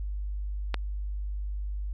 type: click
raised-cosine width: 0.3 ms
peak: -13 dBFS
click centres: 0.743 s
effects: added 50 Hz sine -30 dBFS peak until 1.93 s